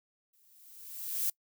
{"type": "noise with exponential growth", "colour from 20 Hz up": "violet", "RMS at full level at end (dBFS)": -29, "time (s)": [0.33, 1.3], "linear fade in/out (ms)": 5, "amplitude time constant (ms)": 210, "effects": ["noise-tail reverb RT60 0.1 s tail -25 dB re dry"]}